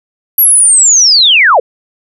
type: linear sweep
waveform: sine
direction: down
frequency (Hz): 11840 to 429.4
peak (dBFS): -3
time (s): 0.38-1.6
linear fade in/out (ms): 5
effects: none